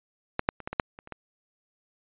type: clicks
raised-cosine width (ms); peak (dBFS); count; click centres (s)
0.5; -10 / -6 / -25 / -17 / -18 / -6 / -28 / -30 / -21; 9; 0.394 / 0.489 / 0.603 / 0.675 / 0.73 / 0.798 / 0.989 / 1.074 / 1.123
effects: resampled to 8000 Hz